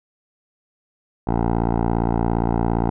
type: tone with low-pass filter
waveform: 10% pulse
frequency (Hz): 57.4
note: A#1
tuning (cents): -26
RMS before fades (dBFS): -20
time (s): 1.27-2.9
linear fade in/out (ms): 5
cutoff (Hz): 820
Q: 1.9
effects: none